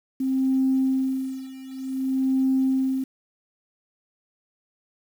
sine tone with tremolo, 263.9 Hz, C4, 15 cents sharp, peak -17 dBFS, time 0.2-3.04 s, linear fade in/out 5 ms, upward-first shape sine, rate 0.54 Hz, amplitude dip 90%, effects tanh soft clip ceiling -13 dBFS + 8-bit

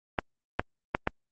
clicks, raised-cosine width 0.5 ms, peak -9 dBFS, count 4, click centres 0.188 / 0.595 / 0.949 / 1.074 s, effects Opus 24 kbps

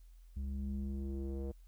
square tone with low-pass filter sweep, 67.8 Hz, C#2, 38 cents flat, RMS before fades -39 dBFS, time 0.36-1.52 s, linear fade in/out 10 ms, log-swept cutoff 140 to 490 Hz, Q 2.7, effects added 42 Hz sine -54 dBFS peak until 1.67 s + white hiss -75 dBFS RMS until 1.67 s

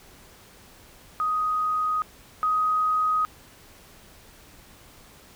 sine tone pair in turn, 1250 / 1254.7 Hz, D#6 / D#6, +8 / +14 cents, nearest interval unison, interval 6 cents, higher second, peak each -22 / -20 dBFS, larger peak second, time 1.2-2.02 / 2.43-3.25 s, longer neither, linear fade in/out 0 ms, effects pink hiss -51 dBFS RMS until 5.35 s

